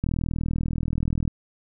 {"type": "click train", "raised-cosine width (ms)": 5, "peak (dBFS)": -13, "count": 51, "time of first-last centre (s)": [0.04, 1.278], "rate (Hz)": 40.4, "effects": []}